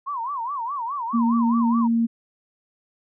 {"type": "tone with vibrato", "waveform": "sine", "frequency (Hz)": 1028, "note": "C6", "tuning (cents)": -31, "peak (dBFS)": -25, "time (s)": [0.06, 1.88], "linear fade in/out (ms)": 20, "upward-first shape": "sine", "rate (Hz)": 4.8, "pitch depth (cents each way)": 220}
{"type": "tone with pitch glide", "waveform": "sine", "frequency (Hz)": [233.1, 230.6], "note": ["A#3", "A#3"], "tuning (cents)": [0, -19], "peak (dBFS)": -17, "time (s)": [1.13, 2.07], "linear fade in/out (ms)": 20, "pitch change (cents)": -19, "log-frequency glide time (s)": [1.72, 1.95]}
{"effects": []}